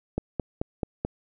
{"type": "click train", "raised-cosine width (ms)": 2, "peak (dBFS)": -13, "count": 5, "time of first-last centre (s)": [0.18, 1.05], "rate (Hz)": 4.6, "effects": []}